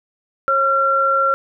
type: tone pair together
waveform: sine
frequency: 542.5 / 1367 Hz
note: C#5 / F6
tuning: -37 / -37 cents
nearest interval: octave + major third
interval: 1600 cents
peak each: -20 / -14 dBFS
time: 0.48-1.34 s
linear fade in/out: 0 ms
effects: none